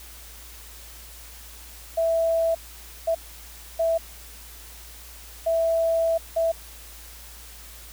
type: tone bursts at uneven times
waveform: sine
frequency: 659.3 Hz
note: E5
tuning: in tune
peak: -19 dBFS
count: 5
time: 1.97-2.55 / 3.07-3.15 / 3.79-3.98 / 5.46-6.18 / 6.36-6.52 s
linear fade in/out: 10 ms
effects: added 57 Hz sine -45 dBFS peak until 7.92 s + white hiss -45 dBFS RMS until 7.92 s